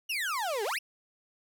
35% pulse exponential two-way sweep, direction down then up, 2960 to 388.1 to 2960 Hz, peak -28 dBFS, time 0.09-0.79 s, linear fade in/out 10 ms, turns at 0.64 s, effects none

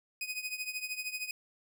sawtooth tone with tremolo, 2500 Hz, D#7, 8 cents sharp, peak -29 dBFS, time 0.21-1.31 s, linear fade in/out 2 ms, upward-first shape triangle, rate 13 Hz, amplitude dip 85%, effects none

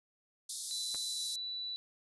white band-pass noise, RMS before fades -42 dBFS, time 0.49-1.36 s, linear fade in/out 5 ms, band 3600 to 11000 Hz, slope 96 dB/octave
sine tone with pitch glide, 3993 to 3959 Hz, B7 to B7, +18 to +3 cents, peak -37 dBFS, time 0.71-1.76 s, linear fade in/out 0 ms, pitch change -15 cents, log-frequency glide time 1.1-1.19 s
clicks, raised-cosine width 0.5 ms, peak -32 / -40 dBFS, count 2, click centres 0.946 / 0.955 s
effects none

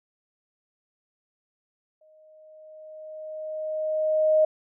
sine tone with exponential growth, 622.3 Hz, D#5, in tune, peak -15 dBFS, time 2.01-4.45 s, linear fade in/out 5 ms, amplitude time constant 530 ms, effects none

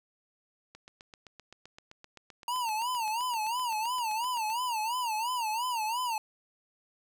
click train, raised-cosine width 0.2 ms, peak -31 dBFS, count 30, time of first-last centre 0.75-4.502 s, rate 7.73 Hz
square tone with vibrato, 930 Hz, A#5, 4 cents flat, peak -30 dBFS, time 2.48-6.18 s, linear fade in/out 2 ms, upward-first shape sine, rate 2.9 Hz, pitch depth 150 cents each way
effects none

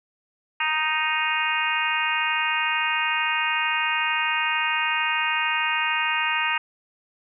harmonic tone, 311.1 Hz, D#4, in tune, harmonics 3 / 4 / 5 / 6 / 7 / 8 / 9, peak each -28 / -30 / -30 / -29 / -31 / -27 / -29 dBFS, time 0.6-6.58 s, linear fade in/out 5 ms, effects none

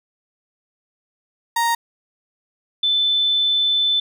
35% pulse / sine tone pair in turn, 932.3 / 3520 Hz, A#5 / A7, 0 / 0 cents, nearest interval octave + major seventh, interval 2300 cents, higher second, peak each -15 dBFS, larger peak neither, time 1.56-1.75 / 2.83-4 s, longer second, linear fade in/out 5 ms, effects none

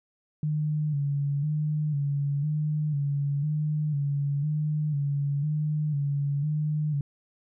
sine tone with vibrato, 146.83 Hz, D3, in tune, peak -24 dBFS, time 0.43-7.01 s, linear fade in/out 2 ms, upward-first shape square, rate 1 Hz, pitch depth 57 cents each way, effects none

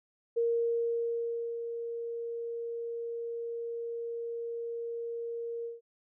sine tone with ADSR envelope, 466.2 Hz, A#4, in tune, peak -25 dBFS, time 0.36-5.81 s, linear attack 16 ms, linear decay 1200 ms, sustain -9 dB, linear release 160 ms, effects none

